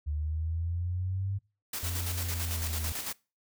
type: exponential sweep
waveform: sine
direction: up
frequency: 73.42 to 99.7 Hz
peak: -29 dBFS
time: 0.06-1.39 s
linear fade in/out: 20 ms
type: noise with tremolo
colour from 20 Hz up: white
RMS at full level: -35 dBFS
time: 1.73-3.13 s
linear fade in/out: 5 ms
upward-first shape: square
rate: 9 Hz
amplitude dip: 45%
type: tone with pitch glide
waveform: triangle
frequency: 87.31 to 80.06 Hz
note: F2 to D#2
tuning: 0 to +50 cents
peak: -30 dBFS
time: 1.83-2.92 s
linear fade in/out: 0 ms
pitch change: -150 cents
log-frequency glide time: 2.19-2.75 s
effects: noise-tail reverb RT60 0.3 s tail -23 dB re dry